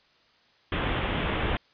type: low-pass noise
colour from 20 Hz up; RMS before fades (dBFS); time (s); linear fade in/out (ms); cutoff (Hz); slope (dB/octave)
pink; -28; 0.72-1.57; 2; 3500; 96
effects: white hiss -62 dBFS RMS until 1.73 s + resampled to 11025 Hz